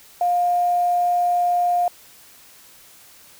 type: tone with quantisation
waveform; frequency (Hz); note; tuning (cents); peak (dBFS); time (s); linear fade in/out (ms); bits
sine; 707; F5; +21; -16; 0.21-1.88; 2; 7
effects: white hiss -48 dBFS RMS until 3.39 s